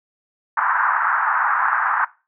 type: band-pass noise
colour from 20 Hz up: white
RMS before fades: -19 dBFS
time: 0.57-2.05 s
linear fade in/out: 5 ms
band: 870 to 1600 Hz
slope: 48 dB/octave
effects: noise-tail reverb RT60 0.3 s tail -20 dB re dry